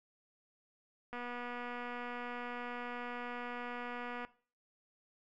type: click train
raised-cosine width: 0.5 ms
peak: -29 dBFS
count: 759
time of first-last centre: 1.13-4.249 s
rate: 243 Hz
effects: noise-tail reverb RT60 0.4 s tail -18 dB re dry